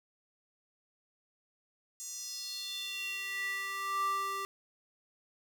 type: tone with high-pass filter sweep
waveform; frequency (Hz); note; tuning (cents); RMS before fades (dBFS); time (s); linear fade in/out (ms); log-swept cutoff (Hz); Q
square; 392; G4; 0; -37; 2-4.45; 0; 6900 to 820; 4.6
effects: none